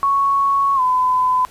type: tone with pitch glide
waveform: sine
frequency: 1108.7 to 1010.8 Hz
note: C#6 to B5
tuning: 0 to +40 cents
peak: -13 dBFS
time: 0.03-1.45 s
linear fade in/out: 0 ms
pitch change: -160 cents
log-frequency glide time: 0.75-0.81 s
effects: pink hiss -45 dBFS RMS until 1.5 s + resampled to 32000 Hz